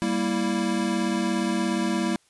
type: chord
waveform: square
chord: E diminished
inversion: first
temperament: equal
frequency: 196 / 233.1 / 329.6 Hz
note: G3 / Bb3 / E4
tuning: 0 / 0 / 0 cents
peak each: -28 dBFS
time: 0.02-2.16 s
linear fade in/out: 0 ms
effects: white hiss -63 dBFS RMS until 2.29 s + resampled to 24000 Hz